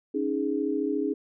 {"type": "chord", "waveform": "sine", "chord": "C# suspended second", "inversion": "none", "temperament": "equal", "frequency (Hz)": [277.2, 311.1, 415.3], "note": ["C#4", "D#4", "G#4"], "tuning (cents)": [0, 0, 0], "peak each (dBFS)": -29, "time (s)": [0.14, 1.14], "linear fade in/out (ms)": 10, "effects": []}